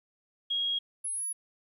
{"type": "tone pair in turn", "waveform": "sine", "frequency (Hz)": [3283, 10501], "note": ["G#7", "E9"], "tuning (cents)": [-21, -8], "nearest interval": "octave + minor sixth", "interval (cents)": 2013, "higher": "second", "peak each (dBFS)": [-27, -31], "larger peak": "first", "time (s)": [[0.5, 0.79], [1.04, 1.33]], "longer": "neither", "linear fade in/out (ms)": 10, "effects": ["11-bit"]}